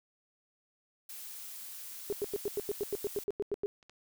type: noise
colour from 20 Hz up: blue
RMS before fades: -45 dBFS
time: 1.09-3.24 s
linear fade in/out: 5 ms
type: tone bursts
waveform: sine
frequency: 407.1 Hz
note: G#4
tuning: 35 cents flat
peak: -29 dBFS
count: 14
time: 2.1-3.66 s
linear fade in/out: 0 ms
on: 26 ms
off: 92 ms
type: clicks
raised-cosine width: 0.2 ms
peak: -42 / -43 / -42 / -36 dBFS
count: 4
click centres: 2.358 / 2.696 / 3.828 / 3.896 s
effects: none